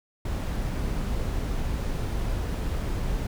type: noise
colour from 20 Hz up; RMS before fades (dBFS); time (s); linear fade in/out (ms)
brown; -28; 0.25-3.27; 5
effects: none